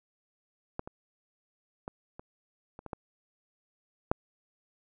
clicks, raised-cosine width 1 ms, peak -19 / -27 / -23 / -29 / -30 / -27 / -21 / -10 dBFS, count 8, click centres 0.794 / 0.875 / 1.879 / 2.195 / 2.791 / 2.863 / 2.932 / 4.115 s, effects none

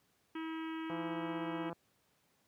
harmonic tone, 321.6 Hz, E4, 43 cents flat, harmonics 1 / 3 / 4 / 5 / 6 / 7 / 8 / 9 / 10, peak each -39 / -49 / -51 / -53 / -55 / -56 / -57 / -58 / -59 dBFS, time 0.35-1.7 s, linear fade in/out 5 ms
click train, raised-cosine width 1 ms, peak -30 dBFS, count 141, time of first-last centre 0.9-1.728 s, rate 169 Hz
effects pink hiss -74 dBFS RMS until 2.47 s + high-pass 100 Hz 12 dB/octave

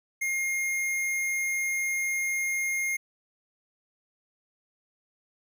square tone, 2132 Hz, C7, 32 cents sharp, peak -27 dBFS, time 0.21-2.97 s, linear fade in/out 10 ms, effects none

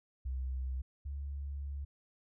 sine tone pair in turn, 64.7 / 70.34 Hz, C2 / C#2, -19 / +26 cents, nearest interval minor second, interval 145 cents, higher second, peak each -34 / -37 dBFS, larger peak first, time 0.25-0.82 / 1.05-1.85 s, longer second, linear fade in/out 10 ms, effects none

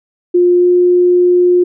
sine tone with pitch glide, 354.3 to 356.6 Hz, F4 to F4, +25 to +36 cents, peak -6 dBFS, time 0.34-1.64 s, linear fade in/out 10 ms, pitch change +11 cents, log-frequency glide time 0.58-0.66 s, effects none

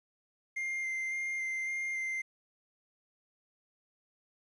triangle tone with vibrato, 2100 Hz, C7, 6 cents sharp, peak -31 dBFS, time 0.56-2.22 s, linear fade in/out 10 ms, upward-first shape square, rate 1.8 Hz, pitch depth 10 cents each way, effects resampled to 24000 Hz + 11-bit

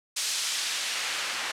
white noise with band-pass filter sweep, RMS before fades -30 dBFS, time 0.16-1.52 s, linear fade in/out 10 ms, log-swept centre 5500 to 1600 Hz, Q 0.74, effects low-pass 10000 Hz 12 dB/octave

